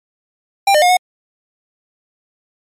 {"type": "tone with pitch steps", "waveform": "square", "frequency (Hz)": [793, 604, 716, 730], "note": ["G5", "D5", "F5", "F#5"], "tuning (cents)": [20, 48, 43, -24], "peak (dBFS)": -9, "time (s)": [0.67, 0.97], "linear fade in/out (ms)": 5, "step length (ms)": 75, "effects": ["low-pass 12000 Hz 12 dB/octave", "MP3 64 kbps"]}